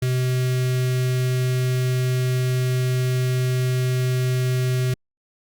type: tone with notch filter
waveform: square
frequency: 127.3 Hz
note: C3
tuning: 47 cents flat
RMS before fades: -21 dBFS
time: 0.02-4.94 s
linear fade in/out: 5 ms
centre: 910 Hz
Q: 0.95
effects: Opus 48 kbps